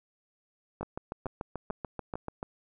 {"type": "two click trains", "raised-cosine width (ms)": 1, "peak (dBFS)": [-21, -21], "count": [4, 12], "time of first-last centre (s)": [[0.81, 2.155], [0.83, 2.429]], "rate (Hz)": [2.23, 6.88], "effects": []}